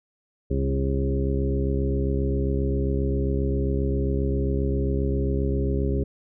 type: harmonic tone with a mistuned harmonic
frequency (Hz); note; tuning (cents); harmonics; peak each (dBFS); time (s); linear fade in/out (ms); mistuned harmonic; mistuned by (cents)
67.5; C#2; -45; 1 / 2 / 3 / 4 / 5 / 6 / 8; -24 / -28 / -33 / -31 / -34 / -29 / -37; 0.5-6.04; 10; 3; -21
effects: none